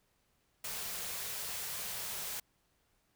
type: band-stop noise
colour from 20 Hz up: white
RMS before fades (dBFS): -40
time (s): 0.64-2.4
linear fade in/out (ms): 5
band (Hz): 220 to 360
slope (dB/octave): 96
effects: pink hiss -75 dBFS RMS until 3.15 s